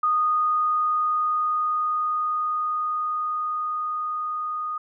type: tone with level ramp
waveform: sine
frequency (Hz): 1235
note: D#6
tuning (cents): -13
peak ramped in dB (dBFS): -18 to -26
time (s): 0.03-4.78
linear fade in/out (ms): 5
effects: none